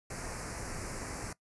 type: band-stop noise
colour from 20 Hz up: pink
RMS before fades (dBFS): -40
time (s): 0.1-1.33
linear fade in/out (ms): 5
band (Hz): 2400 to 4800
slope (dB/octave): 48
effects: noise-tail reverb RT60 0.1 s tail -20 dB re dry + resampled to 24000 Hz